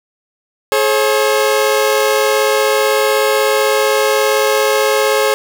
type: tone pair together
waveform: sawtooth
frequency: 425.1 / 541 Hz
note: G#4 / C#5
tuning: +40 / -42 cents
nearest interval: major third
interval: 418 cents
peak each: -10 dBFS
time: 0.72-5.34 s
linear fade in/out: 0 ms
effects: none